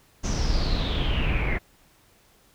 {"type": "noise with low-pass filter sweep", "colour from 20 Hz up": "brown", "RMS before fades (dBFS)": -24, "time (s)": [0.23, 1.59], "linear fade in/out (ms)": 20, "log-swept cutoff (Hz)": [6400, 2000], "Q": 8.5, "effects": ["pink hiss -59 dBFS RMS until 2.54 s"]}